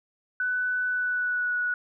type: tone with pitch glide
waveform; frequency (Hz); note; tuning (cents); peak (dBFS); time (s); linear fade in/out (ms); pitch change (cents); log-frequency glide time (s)
sine; 1495 to 1466.8; F#6 to F#6; +17 to -15; -24; 0.4-1.74; 2; -32; 0.86-1.55
effects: none